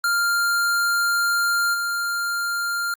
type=tone with level steps; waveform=square; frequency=1396.9 Hz; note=F6; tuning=in tune; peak=-19 / -23 dBFS; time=0.04-2.94 s; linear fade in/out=2 ms; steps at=1.73 s; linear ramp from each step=20 ms; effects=Opus 48 kbps